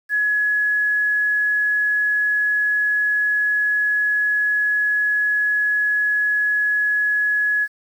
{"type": "tone", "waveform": "sine", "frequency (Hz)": 1688, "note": "G#6", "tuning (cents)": 28, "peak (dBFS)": -16, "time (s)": [0.09, 7.68], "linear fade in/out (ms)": 50, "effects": ["8-bit"]}